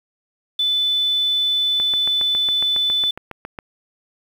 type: tone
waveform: sine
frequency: 3500 Hz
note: A7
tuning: 10 cents flat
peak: -16 dBFS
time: 0.59-3.11 s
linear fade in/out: 5 ms
type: click train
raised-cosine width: 0.5 ms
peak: -16 dBFS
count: 14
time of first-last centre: 1.8-3.588 s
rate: 7.27 Hz
effects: 7-bit